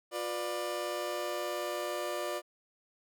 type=chord; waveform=30% pulse; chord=B diminished; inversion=second; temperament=just; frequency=355.6 / 493.9 / 592.7 Hz; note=F4 / B4 / D5; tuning=+31 / 0 / +16 cents; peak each=-36 / -39 / -33 dBFS; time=0.11-2.42 s; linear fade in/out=50 ms; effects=none

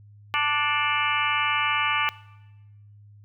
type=harmonic tone with a mistuned harmonic; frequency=293.7 Hz; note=D4; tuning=in tune; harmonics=3 / 4 / 5 / 6 / 7 / 8 / 9 / 10; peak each=-30 / -26 / -32 / -32 / -31 / -29 / -32 / -30 dBFS; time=0.34-2.09 s; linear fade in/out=0 ms; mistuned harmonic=7; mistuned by=+66 cents; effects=noise-tail reverb RT60 1.0 s tail -19 dB re dry + added 103 Hz sine -47 dBFS peak until 3.24 s

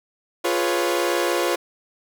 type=chord; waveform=sawtooth; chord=C# dominant seventh; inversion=first; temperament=equal; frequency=349.2 / 415.3 / 493.9 / 554.4 Hz; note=E#4 / G#4 / B4 / C#5; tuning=0 / 0 / 0 / 0 cents; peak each=-19 / -25 / -22 / -22 dBFS; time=0.44-1.56 s; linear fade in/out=10 ms; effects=none

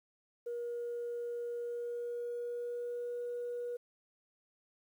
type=tone with pitch glide; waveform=sine; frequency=476.2 to 482.8 Hz; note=A#4 to B4; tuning=+37 to -39 cents; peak=-35 dBFS; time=0.46-3.77 s; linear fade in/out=10 ms; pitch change=+24 cents; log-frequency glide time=1.59-3.18 s; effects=tanh soft clip ceiling -33 dBFS + 11-bit

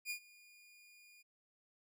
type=tone with ADSR envelope; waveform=sawtooth; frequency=2432 Hz; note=D#7; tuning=40 cents flat; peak=-34 dBFS; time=0.05-1.23 s; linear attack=54 ms; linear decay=87 ms; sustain=-23 dB; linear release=20 ms; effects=none

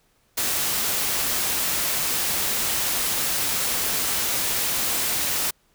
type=noise; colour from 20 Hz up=white; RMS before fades=-24 dBFS; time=0.37-5.51 s; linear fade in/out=10 ms; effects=pink hiss -64 dBFS RMS until 5.74 s

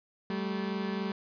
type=tone pair together; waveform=30% pulse; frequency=193.2 / 216.9 Hz; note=G3 / A3; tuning=-25 / -25 cents; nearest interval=major second; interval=200 cents; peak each=-30 / -33 dBFS; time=0.3-1.12 s; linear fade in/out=2 ms; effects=resampled to 11025 Hz + 11-bit

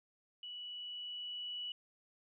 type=tone with level ramp; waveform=sine; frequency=2947 Hz; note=F#7; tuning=8 cents flat; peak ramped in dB=-44 to -39 dBFS; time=0.43-1.72 s; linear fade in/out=2 ms; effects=none

